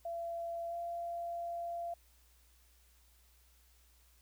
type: tone with pitch glide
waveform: sine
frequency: 678 to 686.3 Hz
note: E5 to F5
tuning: +49 to -30 cents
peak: -37 dBFS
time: 0.05-1.94 s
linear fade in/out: 5 ms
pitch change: +21 cents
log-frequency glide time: 0.69-0.74 s
effects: added 60 Hz sine -65 dBFS peak until 4.21 s + white hiss -69 dBFS RMS until 4.21 s